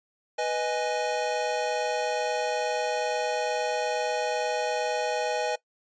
square chord, G# minor, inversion first, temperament equal, 493.9 / 622.3 / 830.6 Hz, B4 / D#5 / G#5, 0 / 0 / 0 cents, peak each -31 dBFS, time 0.38-5.56 s, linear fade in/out 10 ms, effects noise-tail reverb RT60 0.1 s tail -19 dB re dry + resampled to 16000 Hz

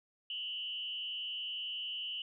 sine tone with frequency modulation, 2960 Hz, F#7, in tune, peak -37 dBFS, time 0.3-2.22 s, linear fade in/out 2 ms, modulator 171 Hz, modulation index 0.75, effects none

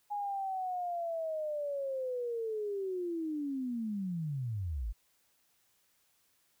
sine linear sweep, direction down, 831 to 45.07 Hz, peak -33 dBFS, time 0.1-4.93 s, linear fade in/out 20 ms, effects white hiss -72 dBFS RMS until 6.6 s

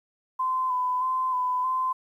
sine tone with vibrato, 1017 Hz, C6, 50 cents flat, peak -23 dBFS, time 0.39-1.93 s, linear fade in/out 10 ms, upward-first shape square, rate 1.6 Hz, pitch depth 24 cents each way, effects 10-bit

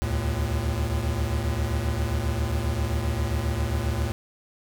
square tone cluster, 71 / 78.5 / 112.8 Hz, C#2 / D#2 / A2, +42 / +16 / +44 cents, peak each -29 dBFS, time 0.02-4.12 s, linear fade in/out 0 ms, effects none

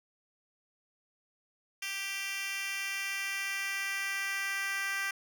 10% pulse tone with high-pass filter sweep, 392.7 Hz, G4, 3 cents sharp, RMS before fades -35 dBFS, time 1.82-5.11 s, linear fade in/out 5 ms, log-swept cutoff 2700 to 1700 Hz, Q 1.9, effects none

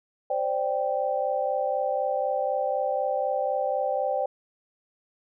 sine chord, C suspended second, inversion none, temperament equal, 523.3 / 587.3 / 784 Hz, C5 / D5 / G5, 0 / 0 / 0 cents, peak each -28 dBFS, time 0.3-4.26 s, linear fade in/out 5 ms, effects none

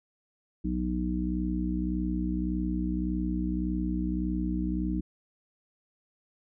harmonic tone, 61.74 Hz, B1, in tune, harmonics 1 / 3 / 4 / 5, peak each -32 / -31 / -37 / -32 dBFS, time 0.64-5.01 s, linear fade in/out 10 ms, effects none

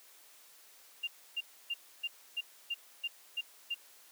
sine tone bursts, 2794 Hz, F7, in tune, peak -32 dBFS, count 9, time 1.03-3.746 s, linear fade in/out 10 ms, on 44 ms, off 290 ms, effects white hiss -59 dBFS RMS until 4.11 s + high-pass 400 Hz 12 dB/octave

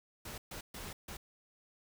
pink noise bursts at uneven times, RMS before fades -45 dBFS, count 4, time 0.25-0.38 / 0.51-0.61 / 0.74-0.93 / 1.08-1.17 s, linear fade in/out 5 ms, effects none

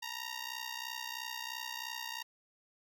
10% pulse ring-modulated tone, 932.3 Hz, A#5, in tune, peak -28 dBFS, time 0.02-2.23 s, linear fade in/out 10 ms, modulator 31.5 Hz, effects none

